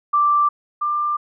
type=tone pair in turn; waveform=sine; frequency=1174.7 / 1189.7 Hz; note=D6 / D6; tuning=0 / +22 cents; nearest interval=unison; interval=22 cents; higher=second; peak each=-13 / -18 dBFS; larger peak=first; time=0.13-0.49 / 0.81-1.17 s; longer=neither; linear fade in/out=10 ms; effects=none